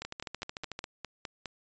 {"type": "two click trains", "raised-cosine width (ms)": 0.2, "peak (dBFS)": [-20, -20], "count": [8, 11], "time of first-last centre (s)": [[0.02, 1.457], [0.05, 0.791]], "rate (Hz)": [4.87, 13.5], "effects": ["resampled to 16000 Hz"]}